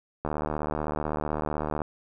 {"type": "click train", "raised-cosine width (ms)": 1, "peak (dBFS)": -15, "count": 120, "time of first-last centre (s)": [0.25, 1.818], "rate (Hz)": 75.9, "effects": []}